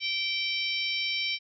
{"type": "harmonic tone", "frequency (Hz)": 775, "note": "G5", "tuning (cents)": -20, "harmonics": [3, 4, 5, 6, 7], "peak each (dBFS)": [-31, -33, -35, -38, -35], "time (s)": [0, 1.39], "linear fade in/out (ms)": 50, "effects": []}